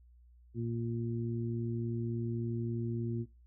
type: harmonic tone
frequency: 116.5 Hz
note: A#2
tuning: 1 cent flat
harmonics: 1 / 2 / 3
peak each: -35 / -38 / -40 dBFS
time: 0.54-3.26 s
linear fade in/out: 50 ms
effects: noise-tail reverb RT60 0.3 s tail -20 dB re dry + added 60 Hz sine -57 dBFS peak until 3.46 s